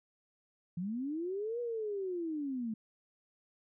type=linear two-way sweep; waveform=sine; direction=up then down; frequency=164.81 to 486.5 to 213.1 Hz; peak=-34 dBFS; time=0.77-2.74 s; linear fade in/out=5 ms; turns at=1.6 s; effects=none